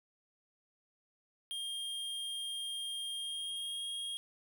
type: tone with pitch glide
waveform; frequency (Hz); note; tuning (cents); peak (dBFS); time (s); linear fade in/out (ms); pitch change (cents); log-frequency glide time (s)
square; 3216 to 3259; G7 to G#7; +44 to -33; -38; 1.51-4.17; 0; +23; 3.14-3.84
effects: none